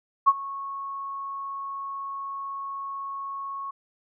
sine tone with ADSR envelope, 1101 Hz, C#6, 12 cents flat, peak -11 dBFS, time 0.26-3.71 s, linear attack 22 ms, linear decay 42 ms, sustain -20 dB, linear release 8 ms, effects none

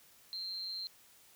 sine tone with amplitude modulation, 4159 Hz, C8, 11 cents flat, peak -35 dBFS, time 0.33-0.87 s, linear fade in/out 0 ms, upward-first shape sine, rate 186 Hz, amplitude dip 65%, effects white hiss -62 dBFS RMS until 1.35 s

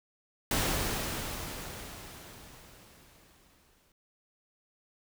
pink noise with exponential decay, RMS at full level -28 dBFS, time 0.51-3.92 s, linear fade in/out 2 ms, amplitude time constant 740 ms, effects none

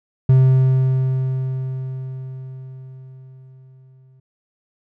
triangle tone with exponential decay, 130.81 Hz, C3, in tune, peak -6 dBFS, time 0.29-4.2 s, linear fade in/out 5 ms, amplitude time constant 850 ms, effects none

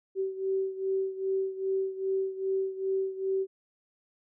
sine beating tone pair, 383.3 / 385.8 Hz, G4 / G4, -39 / -28 cents, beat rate 2.5 Hz, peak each -29 / -33 dBFS, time 0.15-3.47 s, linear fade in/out 50 ms, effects none

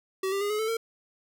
square tone with pitch steps, 381.4 / 395.1 / 409.2 / 423.9 / 439.1 / 454.9 Hz, G4 / G4 / G#4 / G#4 / A4 / A#4, -47 / +14 / -26 / +35 / -4 / -42 cents, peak -27 dBFS, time 0.23-0.77 s, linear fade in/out 5 ms, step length 90 ms, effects none

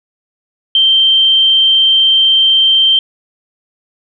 sine tone, 3136 Hz, G7, in tune, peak -6 dBFS, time 0.75-2.99 s, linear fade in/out 2 ms, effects none

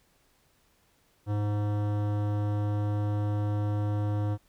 sine tone with hard clipping, 103.83 Hz, G#2, in tune, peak -28 dBFS, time 1.26-4.38 s, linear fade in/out 50 ms, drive 17 dB, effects pink hiss -67 dBFS RMS until 4.48 s

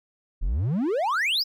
triangle exponential sweep, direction up, 34.65 to 5390 Hz, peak -20 dBFS, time 0.41-1.44 s, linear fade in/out 20 ms, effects none

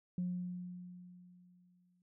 sine tone with exponential decay, 179.1 Hz, F3, 44 cents sharp, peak -32 dBFS, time 0.18-2.02 s, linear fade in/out 2 ms, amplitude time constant 400 ms, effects tanh soft clip ceiling -29 dBFS

